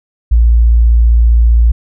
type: tone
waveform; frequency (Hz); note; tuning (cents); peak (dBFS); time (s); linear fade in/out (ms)
sine; 57.6; A#1; -20; -4; 0.31-1.72; 10
effects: none